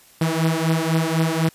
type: beating tone pair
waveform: sawtooth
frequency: 160 / 164 Hz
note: D#3 / E3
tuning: +49 / -9 cents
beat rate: 4 Hz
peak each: -17 dBFS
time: 0.21-1.49 s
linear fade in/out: 5 ms
effects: white hiss -51 dBFS RMS until 1.54 s + resampled to 32000 Hz